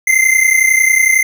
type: tone pair together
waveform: square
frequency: 2062 / 2093 Hz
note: C7 / C7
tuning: -26 / 0 cents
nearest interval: unison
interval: 26 cents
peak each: -12 dBFS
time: 0.07-1.23 s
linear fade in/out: 5 ms
effects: none